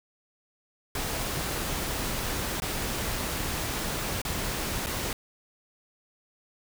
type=noise with dropouts; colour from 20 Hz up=pink; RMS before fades=-31 dBFS; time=0.95-5.13 s; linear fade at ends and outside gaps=2 ms; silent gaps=2.601-2.62 / 4.217-4.25 / 4.862-4.868 s; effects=none